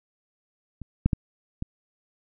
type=clicks; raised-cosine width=5 ms; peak=-25 / -7 / -10 / -17 dBFS; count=4; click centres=0.817 / 1.06 / 1.132 / 1.624 s; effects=none